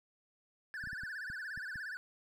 triangle tone with vibrato, 1617 Hz, G#6, 47 cents flat, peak -38 dBFS, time 0.74-1.97 s, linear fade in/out 0 ms, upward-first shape sine, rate 17 Hz, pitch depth 170 cents each way
clicks, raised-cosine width 5 ms, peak -38 dBFS, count 7, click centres 0.839 / 0.873 / 0.931 / 1.035 / 1.301 / 1.576 / 1.758 s
effects none

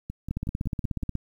two click trains, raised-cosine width 5 ms, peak -21 / -16 dBFS, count 6 / 15, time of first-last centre 0.1-1.029 / 0.31-1.153 s, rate 5.38 / 16.6 Hz, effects 9-bit

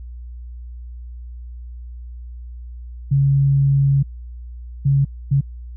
sine tone bursts at uneven times, 138.59 Hz, C#3, in tune, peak -12 dBFS, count 3, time 3.11-4.03 / 4.85-5.05 / 5.31-5.41 s, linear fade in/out 10 ms, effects added 60 Hz sine -31 dBFS peak until 5.76 s

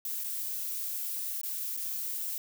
violet noise with dropouts, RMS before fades -35 dBFS, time 0.05-2.38 s, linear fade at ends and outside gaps 1 ms, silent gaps 0.238-0.243 / 1.414-1.433 / 1.767-1.773 s, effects none

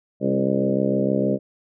harmonic tone with a mistuned harmonic, 66.5 Hz, C2, 29 cents sharp, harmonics 2 / 3 / 4 / 5 / 6 / 7 / 8 / 9, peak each -29 / -23 / -26 / -28 / -27 / -29 / -27 / -27 dBFS, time 0.2-1.39 s, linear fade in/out 50 ms, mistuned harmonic 4, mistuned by +21 cents, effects none

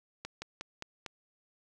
slowing click train, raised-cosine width 0.2 ms, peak -22 dBFS, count 5, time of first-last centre 0.25-1.062 s, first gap 170 ms, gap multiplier 1.12, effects none

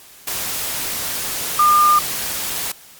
sine tone in noise, 1206 Hz, D6, 46 cents sharp, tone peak -10 dBFS, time 1.59-1.99 s, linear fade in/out 5 ms, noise white, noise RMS -24 dBFS, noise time 0.27-2.72 s, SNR +11 dB, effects white hiss -44 dBFS RMS until 2.99 s + Opus 48 kbps

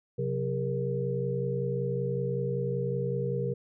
sine tone cluster, 131.8 / 182.4 / 406.9 / 472.2 Hz, C3 / F#3 / G#4 / A#4, +13 / -24 / -35 / +22 cents, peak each -31 / -36 / -35 / -32 dBFS, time 0.18-3.54 s, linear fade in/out 10 ms, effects none

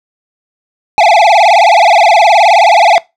square tone with vibrato, 761 Hz, F#5, 48 cents sharp, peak -4 dBFS, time 0.98-2.98 s, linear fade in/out 0 ms, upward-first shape sine, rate 19 Hz, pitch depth 240 cents each way, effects noise-tail reverb RT60 0.2 s tail -20 dB re dry + low-pass 4000 Hz 12 dB/octave

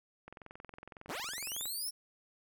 click train, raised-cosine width 0.5 ms, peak -33 dBFS, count 31, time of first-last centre 0.28-1.656 s, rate 21.8 Hz
10% pulse linear sweep, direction up, 46.25 to 5520 Hz, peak -30 dBFS, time 1.08-1.91 s, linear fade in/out 20 ms
effects none

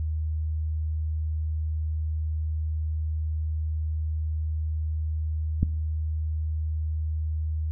click, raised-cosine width 5 ms, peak -10 dBFS, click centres 5.63 s, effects noise-tail reverb RT60 0.7 s tail -20 dB re dry + added 78 Hz sine -25 dBFS peak until 7.71 s

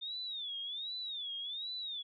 sine tone with vibrato, 3600 Hz, A7, 39 cents sharp, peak -38 dBFS, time 0.01-2.03 s, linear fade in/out 20 ms, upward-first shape sine, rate 1.3 Hz, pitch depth 180 cents each way, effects none

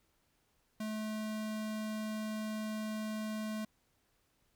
square tone, 215.9 Hz, A3, 33 cents flat, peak -37 dBFS, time 0.8-3.65 s, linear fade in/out 5 ms, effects pink hiss -75 dBFS RMS until 4.55 s

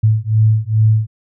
sine beating tone pair, 108.1 / 110.5 Hz, A2 / A2, -30 / +8 cents, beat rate 2.4 Hz, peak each -13 dBFS, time 0.03-1.07 s, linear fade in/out 10 ms, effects none

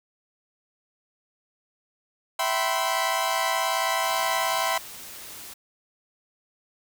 sawtooth chord, C major seventh, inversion first, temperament equal with one note detuned, 659.3 / 769.6 / 987.8 / 1046.5 Hz, E5 / G5 / B5 / C6, 0 / -32 / 0 / 0 cents, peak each -25 dBFS, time 2.39-4.78 s, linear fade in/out 5 ms
white noise, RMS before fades -41 dBFS, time 4.03-5.54 s, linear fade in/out 10 ms
effects none

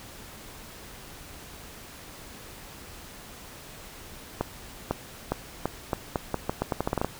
accelerating click train, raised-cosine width 1 ms, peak -11 dBFS, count 16, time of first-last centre 4.41-7.046 s, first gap 500 ms, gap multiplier 0.82, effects pink hiss -45 dBFS RMS until 7.19 s

